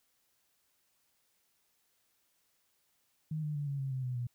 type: tone with pitch steps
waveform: sine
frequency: 155.7 / 150.31 / 145.11 / 140.08 / 135.23 / 130.55 / 126.03 / 121.67 Hz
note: D#3 / D3 / D3 / C#3 / C#3 / C3 / B2 / B2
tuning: +2 / +41 / -20 / +18 / -43 / -3 / +36 / -25 cents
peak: -33 dBFS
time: 3.31-4.27 s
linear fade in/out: 5 ms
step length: 120 ms
effects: white hiss -75 dBFS RMS until 4.34 s